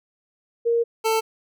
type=tone pair in turn; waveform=sine / 25% pulse; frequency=467 / 444.2 Hz; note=A#4 / A4; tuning=+3 / +16 cents; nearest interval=minor second; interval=87 cents; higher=first; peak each=-17 / -15 dBFS; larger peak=second; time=0.65-0.84 / 1.04-1.21 s; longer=first; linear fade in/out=20 ms; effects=none